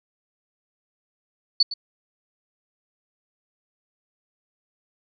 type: tone with echo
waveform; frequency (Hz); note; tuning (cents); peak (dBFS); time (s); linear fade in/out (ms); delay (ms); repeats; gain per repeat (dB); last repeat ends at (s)
sine; 4474; C#8; +15; -13; 1.6-1.63; 5; 110; 1; -14; 1.74
effects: none